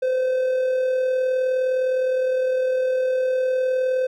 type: tone with amplitude modulation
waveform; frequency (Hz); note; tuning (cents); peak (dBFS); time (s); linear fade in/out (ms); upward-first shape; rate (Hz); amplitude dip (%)
triangle; 514; C5; -31; -15; 0.02-4.07; 10; sine; 39.6; 35
effects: none